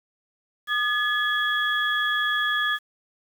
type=tone cluster; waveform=sine; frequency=1221 / 1707 / 3342 Hz; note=D#6 / G#6 / G#7; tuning=-33 / +47 / +10 cents; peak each=-28 / -23 / -28 dBFS; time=0.67-2.79 s; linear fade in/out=50 ms; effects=8-bit